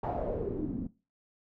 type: noise with low-pass filter sweep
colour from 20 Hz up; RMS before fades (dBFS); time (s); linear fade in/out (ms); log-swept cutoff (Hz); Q
pink; -34; 0.03-0.87; 5; 860 to 210; 4.1
effects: noise-tail reverb RT60 0.3 s tail -19 dB re dry